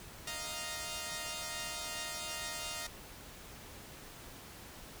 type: chord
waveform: 5% pulse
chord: Eb suspended second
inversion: none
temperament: equal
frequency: 622.3 / 698.5 / 932.3 Hz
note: Eb5 / F5 / Bb5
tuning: 0 / 0 / 0 cents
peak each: -32 / -32 / -32 dBFS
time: 0.27-2.87 s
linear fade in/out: 5 ms
effects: pink hiss -51 dBFS RMS until 5 s